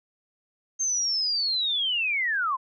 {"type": "linear sweep", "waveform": "sine", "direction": "down", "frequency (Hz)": [6400, 990], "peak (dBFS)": -23, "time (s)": [0.79, 2.57], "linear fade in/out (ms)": 20, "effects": []}